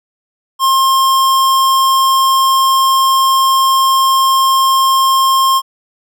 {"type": "tone", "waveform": "square", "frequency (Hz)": 1065, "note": "C6", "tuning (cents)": 30, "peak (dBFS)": -9, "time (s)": [0.59, 5.62], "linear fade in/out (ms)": 50, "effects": []}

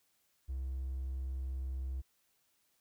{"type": "tone with hard clipping", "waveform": "triangle", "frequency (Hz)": 65.41, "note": "C2", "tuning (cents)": 0, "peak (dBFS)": -36, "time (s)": [0.48, 2.02], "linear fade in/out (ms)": 20, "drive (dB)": 4, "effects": ["white hiss -75 dBFS RMS until 2.8 s"]}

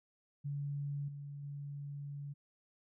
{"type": "tone with level steps", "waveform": "sine", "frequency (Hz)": 142.8, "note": "D3", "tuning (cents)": -48, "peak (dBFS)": [-36, -43, -41], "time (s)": [0.44, 2.34], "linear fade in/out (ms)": 20, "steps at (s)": [1.08, 1.43], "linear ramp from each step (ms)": 5, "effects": []}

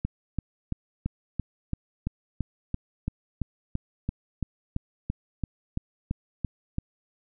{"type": "click train", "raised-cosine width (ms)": 5, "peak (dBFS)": -15, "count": 21, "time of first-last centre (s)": [0.05, 6.784], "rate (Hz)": 2.97, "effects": []}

